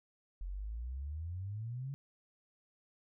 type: exponential sweep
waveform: sine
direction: up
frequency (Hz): 43.16 to 141.8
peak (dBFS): -38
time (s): 0.41-1.94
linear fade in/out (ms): 0
effects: none